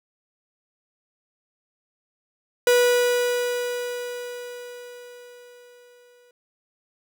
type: tone with exponential decay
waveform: 45% pulse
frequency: 488.9 Hz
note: B4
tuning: 18 cents flat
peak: -14 dBFS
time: 2.67-6.31 s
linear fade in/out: 2 ms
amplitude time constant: 790 ms
effects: none